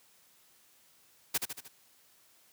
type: noise with echo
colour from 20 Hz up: white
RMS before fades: -29 dBFS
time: 1.34-1.38 s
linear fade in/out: 10 ms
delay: 76 ms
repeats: 4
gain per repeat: -5 dB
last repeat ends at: 1.684 s
effects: white hiss -64 dBFS RMS until 2.52 s + high-pass 80 Hz 12 dB/octave